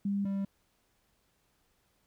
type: tone pair in turn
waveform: sine / triangle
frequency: 200 / 196.68 Hz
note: G3 / G3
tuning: +35 / +6 cents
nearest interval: unison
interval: 29 cents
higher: first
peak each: -28 dBFS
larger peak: neither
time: 0.05-0.25 / 0.25-0.45 s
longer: neither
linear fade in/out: 5 ms
effects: pink hiss -73 dBFS RMS until 2.06 s